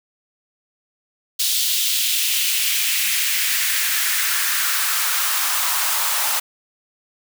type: noise with high-pass filter sweep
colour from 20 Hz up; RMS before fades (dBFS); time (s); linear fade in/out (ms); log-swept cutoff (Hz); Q
white; -20; 1.39-6.4; 10; 3700 to 850; 2.1
effects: none